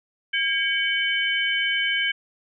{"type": "tone cluster", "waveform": "sine", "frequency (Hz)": [1622, 2254, 3043], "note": ["G#6", "C#7", "F#7"], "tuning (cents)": [-41, 28, 48], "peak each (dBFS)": -25, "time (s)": [0.33, 2.12], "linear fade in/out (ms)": 10, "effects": []}